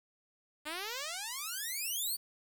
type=exponential sweep; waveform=5% pulse; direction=up; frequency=290.3 to 4658 Hz; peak=-26 dBFS; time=0.65-2.17 s; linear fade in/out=20 ms; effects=10-bit